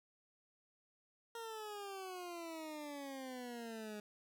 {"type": "exponential sweep", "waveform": "20% pulse", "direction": "down", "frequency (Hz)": [466.2, 207.7], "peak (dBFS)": -40, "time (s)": [1.35, 4], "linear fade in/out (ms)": 2, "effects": []}